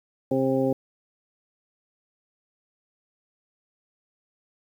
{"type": "harmonic tone", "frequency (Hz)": 132.8, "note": "C3", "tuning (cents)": 26, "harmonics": [1, 2, 3, 4, 6], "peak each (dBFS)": [-31, -24, -27, -25, -35], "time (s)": [0.31, 0.73], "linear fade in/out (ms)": 5, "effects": ["9-bit"]}